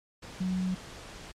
sine tone in noise, 185 Hz, F#3, in tune, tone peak -27 dBFS, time 0.4-0.75 s, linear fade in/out 10 ms, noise pink, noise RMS -45 dBFS, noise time 0.22-1.32 s, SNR +15 dB, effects low-pass 7000 Hz 12 dB/octave + MP3 64 kbps

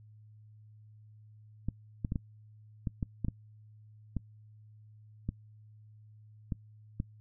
clicks, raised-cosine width 5 ms, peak -20 dBFS, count 12, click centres 1.686 / 2.048 / 2.121 / 2.158 / 2.872 / 3.028 / 3.247 / 3.284 / 4.167 / 5.29 / 6.522 / 7.001 s, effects noise-tail reverb RT60 0.1 s tail -23 dB re dry + added 107 Hz sine -53 dBFS peak until 7.2 s

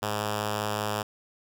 5% pulse tone with notch filter, 105.2 Hz, G#2, 23 cents sharp, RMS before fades -30 dBFS, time 0.02-1.03 s, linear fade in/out 10 ms, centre 280 Hz, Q 2, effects none

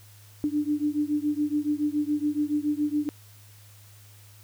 sine beating tone pair, 293.7 / 300.8 Hz, D4 / D4, 0 / +42 cents, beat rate 7.1 Hz, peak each -26 / -27 dBFS, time 0.44-3.09 s, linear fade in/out 0 ms, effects added 103 Hz sine -50 dBFS peak until 4.43 s + white hiss -55 dBFS RMS until 4.43 s

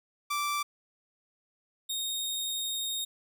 sawtooth tone pair in turn, 1169 / 3711 Hz, D6 / A#7, -8 / -9 cents, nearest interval octave + minor sixth, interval 1999 cents, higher second, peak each -25 / -28 dBFS, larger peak first, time 0.3-0.63 / 1.89-3.05 s, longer second, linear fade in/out 10 ms, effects none

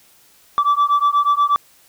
sine beating tone pair, 1155 / 1163.3 Hz, D6 / D6, -29 / -17 cents, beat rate 8.3 Hz, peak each -14 dBFS, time 0.58-1.56 s, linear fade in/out 0 ms, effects tanh soft clip ceiling -10 dBFS + white hiss -52 dBFS RMS until 1.88 s

